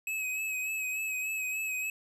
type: tone with vibrato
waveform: square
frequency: 2557 Hz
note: D#7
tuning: 47 cents sharp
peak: -32 dBFS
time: 0.07-1.9 s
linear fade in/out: 2 ms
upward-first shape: sine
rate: 3.4 Hz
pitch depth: 34 cents each way
effects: none